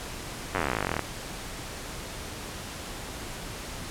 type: slowing click train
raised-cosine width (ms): 0.5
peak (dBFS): -11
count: 27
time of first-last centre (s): 0.55-0.993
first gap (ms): 10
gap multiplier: 1.04
effects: pink hiss -38 dBFS RMS until 3.9 s + low-pass 11000 Hz 12 dB/octave